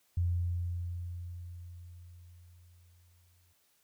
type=tone with exponential decay; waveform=sine; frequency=87.31 Hz; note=F2; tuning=in tune; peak=-26 dBFS; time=0.17-3.53 s; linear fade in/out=5 ms; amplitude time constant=730 ms; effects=white hiss -71 dBFS RMS until 3.83 s